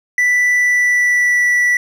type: tone with pitch glide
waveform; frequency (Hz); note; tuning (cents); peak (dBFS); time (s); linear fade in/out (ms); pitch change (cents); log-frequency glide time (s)
triangle; 1975.5 to 1958.5; B6 to B6; 0 to -15; -9; 0.18-1.77; 2; -15; 0.54-1.45
effects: none